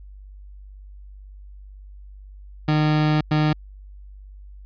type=tone bursts at uneven times; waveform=30% pulse; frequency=152.6 Hz; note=D#3; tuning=33 cents flat; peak=-14 dBFS; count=2; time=2.68-3.21 / 3.31-3.53 s; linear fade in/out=5 ms; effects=added 49 Hz sine -39 dBFS peak until 4.65 s + resampled to 11025 Hz